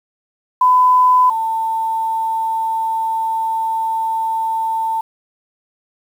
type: tone pair in turn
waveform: sine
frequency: 1005 / 895 Hz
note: B5 / A5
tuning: +30 / +29 cents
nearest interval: major second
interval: 201 cents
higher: first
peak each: -8 / -16 dBFS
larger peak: first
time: 0.61-1.3 / 1.3-5.01 s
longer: second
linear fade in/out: 5 ms
effects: 7-bit